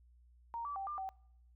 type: tone with pitch steps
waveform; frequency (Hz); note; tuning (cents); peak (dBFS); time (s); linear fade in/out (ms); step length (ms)
sine; 931 / 1154 / 780 / 1194 / 766; A#5 / D6 / G5 / D6 / G5; -2 / -31 / -9 / +28 / -40; -38; 0.54-1.09; 0; 110
effects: noise-tail reverb RT60 0.7 s tail -25 dB re dry + added 60 Hz sine -61 dBFS peak until 1.55 s